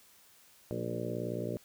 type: harmonic tone with a mistuned harmonic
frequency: 59 Hz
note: A#1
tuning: 22 cents sharp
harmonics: 2 / 3 / 4 / 5 / 6 / 7 / 8 / 9 / 10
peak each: -40 / -42 / -43 / -44 / -41 / -42 / -42 / -46 / -42 dBFS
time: 0.71-1.57 s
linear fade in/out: 0 ms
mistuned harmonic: 4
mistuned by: -48 cents
effects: white hiss -61 dBFS RMS until 1.64 s